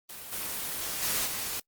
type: noise with level steps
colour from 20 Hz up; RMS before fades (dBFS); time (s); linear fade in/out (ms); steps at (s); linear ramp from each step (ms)
white; -42 / -34 / -29 / -34; 0.09-1.6; 5; 0.32 / 1.02 / 1.26; 10
effects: noise-tail reverb RT60 0.1 s tail -26 dB re dry + Opus 24 kbps